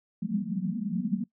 white band-pass noise, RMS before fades -30 dBFS, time 0.22-1.24 s, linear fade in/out 10 ms, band 170 to 230 Hz, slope 96 dB/octave, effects noise-tail reverb RT60 0.1 s tail -21 dB re dry

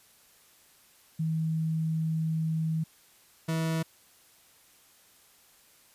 sine / 40% pulse tone pair in turn, 160 / 161.95 Hz, D#3 / E3, +49 / -30 cents, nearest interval unison, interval 21 cents, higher second, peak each -26 dBFS, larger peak neither, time 1.19-2.84 / 3.48-3.83 s, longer first, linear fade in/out 10 ms, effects white hiss -60 dBFS RMS until 5.94 s + resampled to 32000 Hz

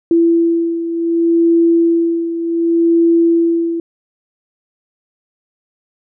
sine beating tone pair, 335.1 / 335.77 Hz, E4 / E4, +29 / +32 cents, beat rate 0.67 Hz, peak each -11 / -17 dBFS, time 0.11-3.8 s, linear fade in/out 2 ms, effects none

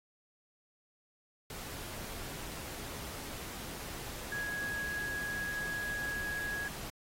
sine tone in noise, 1661.2 Hz, G#6, in tune, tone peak -35 dBFS, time 4.32-6.68 s, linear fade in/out 2 ms, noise pink, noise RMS -44 dBFS, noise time 1.5-6.9 s, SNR +6 dB, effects AAC 48 kbps

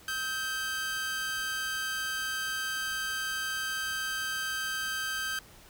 sawtooth tone pair together, 1279.7 / 1568 Hz, D#6 / G6, +48 / 0 cents, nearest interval major third, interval 352 cents, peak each -37 / -28 dBFS, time 0.08-5.39 s, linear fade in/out 2 ms, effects pink hiss -54 dBFS RMS until 5.69 s

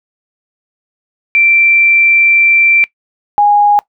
sine tone pair in turn, 2349 / 824 Hz, D7 / G#5, 0 / -14 cents, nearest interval octave + tritone, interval 1814 cents, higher first, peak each -6 / -5 dBFS, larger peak second, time 1.35-2.84 / 3.38-3.79 s, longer first, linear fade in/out 0 ms, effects noise-tail reverb RT60 0.1 s tail -21 dB re dry

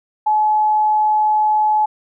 sine tone, 854 Hz, G#5, 48 cents sharp, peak -12 dBFS, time 0.26-1.86 s, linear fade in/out 10 ms, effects none

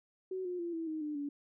sine tone with pitch steps, 374.5 / 358.2 / 342.6 / 327.7 / 313.5 / 299.8 / 286.8 Hz, F#4 / F4 / F4 / E4 / D#4 / D4 / D4, +21 / +44 / -33 / -10 / +13 / +36 / -41 cents, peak -35 dBFS, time 0.31-1.29 s, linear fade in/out 5 ms, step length 140 ms, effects none

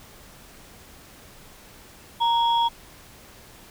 sine tone pair together, 932.3 / 3338 Hz, A#5 / G#7, 0 / +8 cents, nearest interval octave + minor seventh, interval 2208 cents, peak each -18 / -26 dBFS, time 2.2-2.69 s, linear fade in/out 20 ms, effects tanh soft clip ceiling -11 dBFS + pink hiss -48 dBFS RMS until 3.7 s

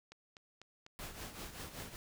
click train, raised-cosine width 0.2 ms, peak -35 dBFS, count 4, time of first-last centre 0.12-0.864 s, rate 4.03 Hz
pink noise with tremolo, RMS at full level -44 dBFS, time 0.99-1.96 s, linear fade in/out 0 ms, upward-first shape triangle, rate 5.2 Hz, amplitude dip 70%
effects none

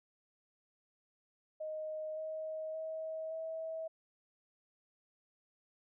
sine tone with pitch steps, 622.3 / 629.9 / 637.6 / 645.4 Hz, D#5 / D#5 / D#5 / E5, 0 / +21 / +42 / -37 cents, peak -38 dBFS, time 1.6-3.88 s, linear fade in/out 10 ms, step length 570 ms, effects none

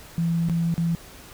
sine tone with dropouts, 167.6 Hz, E3, 29 cents sharp, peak -20 dBFS, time 0.18-0.95 s, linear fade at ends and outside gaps 0 ms, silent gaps 0.487-0.497 / 0.741-0.779 s, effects pink hiss -45 dBFS RMS until 1.33 s

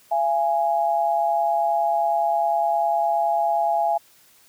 sine tone pair together, 679.3 / 829 Hz, F5 / G#5, -48 / -3 cents, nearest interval minor third, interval 345 cents, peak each -21 dBFS, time 0.11-3.98 s, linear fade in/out 10 ms, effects white hiss -55 dBFS RMS until 4.48 s + high-pass 60 Hz 12 dB/octave

